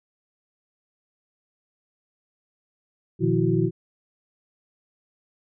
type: tone cluster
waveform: sine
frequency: 119.3 / 153.9 / 173.9 / 332.8 / 372.1 Hz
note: A#2 / D#3 / F3 / E4 / F#4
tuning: +41 / -19 / -7 / +17 / +10 cents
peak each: -25 dBFS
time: 3.19-3.71 s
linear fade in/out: 50 ms
effects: none